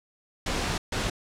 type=noise bursts at uneven times; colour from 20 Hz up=pink; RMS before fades=-28 dBFS; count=2; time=0.46-0.78 / 0.92-1.1 s; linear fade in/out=5 ms; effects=low-pass 7000 Hz 12 dB/octave